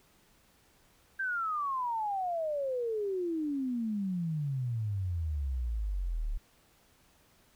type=exponential sweep; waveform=sine; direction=down; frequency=1594 to 34.78 Hz; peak=-30 dBFS; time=1.19-6.38 s; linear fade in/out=10 ms; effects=pink hiss -65 dBFS RMS until 7.55 s